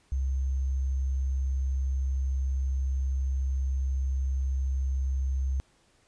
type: tone with sample-and-hold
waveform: sine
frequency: 66.4 Hz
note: C2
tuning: 26 cents sharp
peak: -25 dBFS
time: 0.12-5.6 s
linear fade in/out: 0 ms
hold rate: 6300 Hz
effects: pink hiss -65 dBFS RMS until 6.07 s + resampled to 22050 Hz